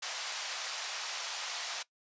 white band-pass noise, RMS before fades -39 dBFS, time 0.02-1.83 s, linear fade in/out 10 ms, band 620 to 6500 Hz, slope 24 dB/octave, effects noise-tail reverb RT60 0.1 s tail -19 dB re dry + resampled to 16000 Hz

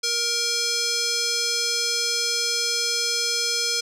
square tone with band-pass filter, 470 Hz, A#4, 14 cents sharp, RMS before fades -24 dBFS, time 0.03-3.81 s, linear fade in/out 10 ms, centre 5300 Hz, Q 2.6, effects none

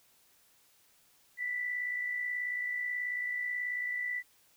sine tone with amplitude modulation, 1975.5 Hz, B6, in tune, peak -30 dBFS, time 1.37-4.23 s, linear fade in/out 50 ms, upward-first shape sine, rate 58.4 Hz, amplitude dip 45%, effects white hiss -66 dBFS RMS until 4.56 s

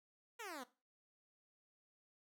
10% pulse exponential sweep, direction down, 490 to 235.9 Hz, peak -38 dBFS, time 0.39-0.64 s, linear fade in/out 10 ms, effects noise-tail reverb RT60 0.3 s tail -17 dB re dry

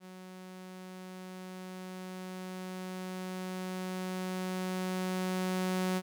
sawtooth tone with level ramp, 185 Hz, F#3, in tune, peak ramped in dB -43 to -25 dBFS, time 0-6.02 s, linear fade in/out 50 ms, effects none

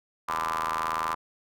sawtooth ring-modulated tone, 80.6 Hz, E2, 38 cents flat, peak -20 dBFS, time 0.28-1.15 s, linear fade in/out 10 ms, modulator 1100 Hz, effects none

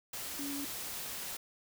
sine tone in noise, 282.2 Hz, C#4, 31 cents sharp, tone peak -38 dBFS, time 0.39-0.65 s, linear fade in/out 5 ms, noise white, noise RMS -41 dBFS, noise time 0.13-1.37 s, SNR 0 dB, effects none

